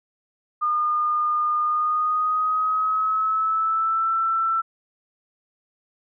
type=tone with pitch glide; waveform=sine; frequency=1217 to 1334.8 Hz; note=D#6 to E6; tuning=-39 to +21 cents; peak=-19 dBFS; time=0.61-4.62 s; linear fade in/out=20 ms; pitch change=+160 cents; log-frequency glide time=1.6-4.13 s; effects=none